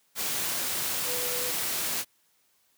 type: tone in noise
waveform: sine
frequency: 493.9 Hz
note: B4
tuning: in tune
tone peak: -36 dBFS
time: 1.05-1.53 s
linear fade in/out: 50 ms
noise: white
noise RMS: -30 dBFS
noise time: 0.15-2.05 s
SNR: -9 dB
effects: white hiss -68 dBFS RMS until 2.77 s + high-pass 100 Hz 12 dB/octave